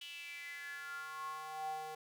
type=tone with high-pass filter sweep; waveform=square; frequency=155.56 Hz; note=D#3; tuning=in tune; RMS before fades=-45 dBFS; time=0.01-1.95 s; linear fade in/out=5 ms; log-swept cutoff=3000 to 620 Hz; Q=7.7; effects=none